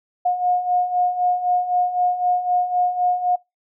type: beating tone pair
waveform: sine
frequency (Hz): 717 / 720.9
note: F5 / F#5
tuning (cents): +45 / -45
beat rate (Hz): 3.9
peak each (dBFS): -24 / -18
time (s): 0.25-3.36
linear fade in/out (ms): 10
effects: noise-tail reverb RT60 0.2 s tail -24 dB re dry